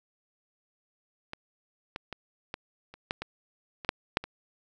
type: clicks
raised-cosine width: 0.3 ms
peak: -21 / -19 / -21 / -18 / -30 / -13 / -19 / -24 / -7 / -7 / -22 dBFS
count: 11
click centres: 1.334 / 1.961 / 2.127 / 2.541 / 2.94 / 3.109 / 3.22 / 3.848 / 3.891 / 4.171 / 4.24 s
effects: none